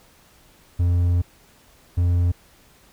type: tone pair in turn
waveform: triangle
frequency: 87.6 / 87.6 Hz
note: F2 / F2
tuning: +6 / +6 cents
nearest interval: unison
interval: 0 cents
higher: neither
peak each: -14 dBFS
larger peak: neither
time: 0.79-1.22 / 1.97-2.32 s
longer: first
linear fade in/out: 10 ms
effects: pink hiss -54 dBFS RMS until 2.92 s